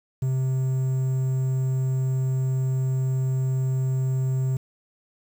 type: tone with quantisation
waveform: triangle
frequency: 131 Hz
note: C3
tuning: 2 cents sharp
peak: -19 dBFS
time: 0.22-4.57 s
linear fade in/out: 5 ms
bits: 8
effects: none